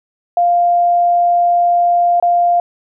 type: tone with dropouts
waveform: sine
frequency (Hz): 698.5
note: F5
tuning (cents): 0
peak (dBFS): -9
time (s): 0.37-2.6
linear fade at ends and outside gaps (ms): 2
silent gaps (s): 2.2-2.225
effects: none